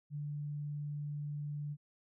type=tone; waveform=sine; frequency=146.83 Hz; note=D3; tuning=in tune; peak=-37 dBFS; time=0.1-1.77 s; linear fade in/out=50 ms; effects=none